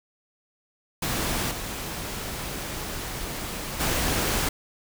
pink noise with level steps, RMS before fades -27 / -33 / -25 dBFS, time 1.02-4.49 s, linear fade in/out 5 ms, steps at 1.5 / 3.79 s, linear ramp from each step 20 ms, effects none

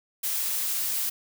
blue noise, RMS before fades -28 dBFS, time 0.23-1.1 s, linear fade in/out 10 ms, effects none

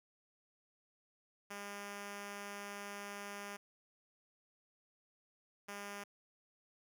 5% pulse tone bursts at uneven times, 202.5 Hz, G#3, 43 cents flat, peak -33 dBFS, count 2, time 1.5-3.57 / 5.68-6.04 s, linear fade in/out 10 ms, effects none

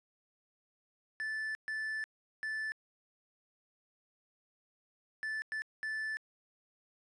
triangle tone bursts at uneven times, 1752 Hz, A6, 8 cents flat, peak -33 dBFS, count 6, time 1.2-1.55 / 1.68-2.04 / 2.43-2.72 / 5.23-5.42 / 5.52-5.62 / 5.83-6.17 s, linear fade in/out 0 ms, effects resampled to 24000 Hz

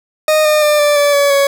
40% pulse tone with pitch steps, 618 / 607.7 / 597.6 / 587.7 / 577.9 / 568.3 / 558.9 Hz, D#5 / D#5 / D5 / D5 / D5 / C#5 / C#5, -12 / -41 / +30 / +1 / -28 / +43 / +14 cents, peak -8 dBFS, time 0.28-1.47 s, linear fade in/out 2 ms, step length 170 ms, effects none

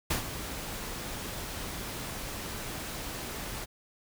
pink noise with ADSR envelope, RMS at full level -28 dBFS, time 0.1-3.66 s, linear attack 8 ms, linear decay 110 ms, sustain -10 dB, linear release 27 ms, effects none

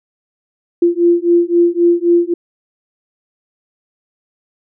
sine beating tone pair, 343.1 / 346.9 Hz, F4 / F4, -31 / -12 cents, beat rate 3.8 Hz, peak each -12 dBFS, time 0.82-2.34 s, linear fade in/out 5 ms, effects none

